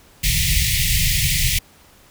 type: band-stop noise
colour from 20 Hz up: pink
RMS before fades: -18 dBFS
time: 0.23-1.59 s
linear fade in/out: 10 ms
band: 170 to 1900 Hz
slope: 96 dB/octave
effects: pink hiss -50 dBFS RMS until 2.1 s